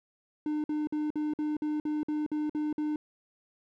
triangle tone bursts, 302.1 Hz, D4, 49 cents sharp, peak -26 dBFS, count 11, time 0.46-2.96 s, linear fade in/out 2 ms, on 180 ms, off 52 ms, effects none

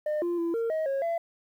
sine tone with pitch steps, 605 / 346.6 / 336.9 / 459.4 / 632 / 546 / 674 Hz, D#5 / F4 / E4 / A#4 / D#5 / C#5 / E5, -49 / -13 / +38 / -25 / +27 / -26 / +38 cents, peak -23 dBFS, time 0.06-1.18 s, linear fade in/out 5 ms, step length 160 ms, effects tanh soft clip ceiling -25 dBFS + 10-bit

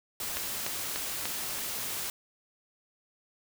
white noise, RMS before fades -35 dBFS, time 0.2-2.1 s, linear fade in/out 2 ms
click train, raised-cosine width 0.2 ms, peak -15 dBFS, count 4, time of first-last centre 0.37-1.255 s, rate 3.39 Hz
effects none

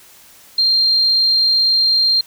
sine tone, 4186 Hz, C8, in tune, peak -11 dBFS, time 0.58-2.21 s, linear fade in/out 5 ms, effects white hiss -45 dBFS RMS until 2.26 s

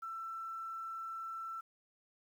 sine tone with quantisation, 1336 Hz, E6, 23 cents sharp, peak -40 dBFS, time 0.02-1.61 s, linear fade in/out 10 ms, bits 11, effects none

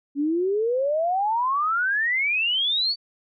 sine exponential sweep, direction up, 276.2 to 4582 Hz, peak -20 dBFS, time 0.15-2.96 s, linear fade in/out 50 ms, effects none

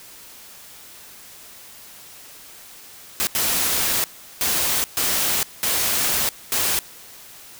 white noise bursts at uneven times, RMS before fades -21 dBFS, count 6, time 3.2-3.27 / 3.35-4.04 / 4.41-4.84 / 4.97-5.43 / 5.63-6.29 / 6.52-6.79 s, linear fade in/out 0 ms, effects white hiss -43 dBFS RMS until 7.59 s

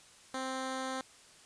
10% pulse tone, 262 Hz, C4, 2 cents sharp, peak -27 dBFS, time 0.34-1.01 s, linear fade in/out 2 ms, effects white hiss -58 dBFS RMS until 1.45 s + resampled to 22050 Hz

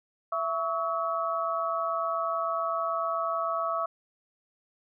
sine tone cluster, 665 / 1124 / 1291 Hz, E5 / C#6 / E6, +15 / +24 / -37 cents, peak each -31 dBFS, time 0.32-3.86 s, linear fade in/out 5 ms, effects none

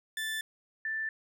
30% pulse / sine tone pair in turn, 1760 / 1767.7 Hz, A6 / A6, 0 / +8 cents, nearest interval unison, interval 8 cents, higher second, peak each -30 / -31 dBFS, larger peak first, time 0.17-0.41 / 0.85-1.09 s, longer neither, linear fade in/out 2 ms, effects none

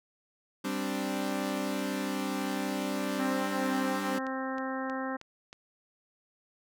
sawtooth chord, G suspended fourth, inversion none, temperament equal, 196 / 261.6 / 293.7 Hz, G3 / C4 / D4, 0 / 0 / 0 cents, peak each -31 dBFS, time 0.64-4.19 s, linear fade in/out 10 ms
click train, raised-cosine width 0.2 ms, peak -29 dBFS, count 10, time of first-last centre 2.69-5.529 s, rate 3.17 Hz
harmonic tone, 263.5 Hz, C4, 12 cents sharp, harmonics 1 / 2 / 3 / 4 / 5 / 6 / 7, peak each -35 / -38 / -40 / -41 / -42 / -43 / -43 dBFS, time 3.19-5.17 s, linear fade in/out 10 ms
effects none

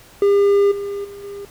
triangle tone with level steps, 402.2 Hz, G4, 44 cents sharp, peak -9 / -21 / -31 / -27 dBFS, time 0.22-1.45 s, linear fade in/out 2 ms, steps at 0.71 / 1.04 / 1.23 s, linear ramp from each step 10 ms, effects pink hiss -46 dBFS RMS until 1.5 s

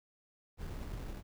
brown noise with sample-and-hold, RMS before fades -42 dBFS, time 0.57-1.23 s, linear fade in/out 50 ms, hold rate 3150 Hz, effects none

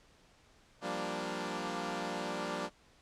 10% pulse chord, G minor seventh, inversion third, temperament equal, 174.61 / 196 / 233.1 / 293.7 Hz, F3 / G3 / Bb3 / D4, 0 / 0 / 0 / 0 cents, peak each -33 dBFS, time 0.81-2.7 s, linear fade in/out 50 ms, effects pink hiss -64 dBFS RMS until 3.01 s + low-pass 7000 Hz 12 dB/octave

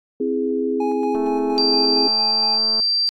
sine chord, C augmented, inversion none, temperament equal, 261.6 / 329.6 / 415.3 Hz, C4 / E4 / G#4, 0 / 0 / 0 cents, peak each -23 / -26 / -21 dBFS, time 0.2-2.08 s, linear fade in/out 5 ms
triangle tone with tremolo, 830.6 Hz, G#5, in tune, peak -22 dBFS, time 0.8-2.58 s, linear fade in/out 5 ms, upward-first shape square, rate 4.3 Hz, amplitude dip 40%
click train, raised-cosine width 1 ms, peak -21 dBFS, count 364, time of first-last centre 1.15-2.8 s, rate 220 Hz
sine tone, 4699 Hz, D8, in tune, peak -16 dBFS, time 1.58-3.09 s, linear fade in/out 0 ms
effects AAC 64 kbps

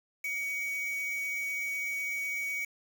triangle tone with quantisation, 2252 Hz, C#7, 27 cents sharp, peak -30 dBFS, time 0.24-2.65 s, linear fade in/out 5 ms, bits 7, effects none

